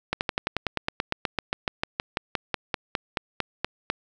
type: slowing click train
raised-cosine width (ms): 0.3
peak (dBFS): -8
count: 26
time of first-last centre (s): 0.13-3.9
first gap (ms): 79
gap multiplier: 1.05
effects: none